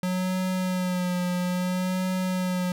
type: tone with vibrato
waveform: square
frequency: 182.2 Hz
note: F#3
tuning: 26 cents flat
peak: -25 dBFS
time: 0.03-2.72 s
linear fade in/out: 2 ms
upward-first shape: sine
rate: 0.6 Hz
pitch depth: 30 cents each way
effects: none